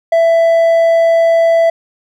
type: tone with hard clipping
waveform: sine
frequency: 664 Hz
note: E5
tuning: 12 cents sharp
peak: -8 dBFS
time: 0.12-1.7 s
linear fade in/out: 5 ms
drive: 3 dB
effects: none